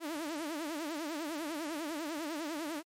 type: tone with vibrato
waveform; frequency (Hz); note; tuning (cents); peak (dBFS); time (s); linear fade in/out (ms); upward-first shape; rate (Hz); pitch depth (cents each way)
sawtooth; 311.1; D#4; 0; -32; 0-2.83; 50; triangle; 10; 180
effects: MP3 64 kbps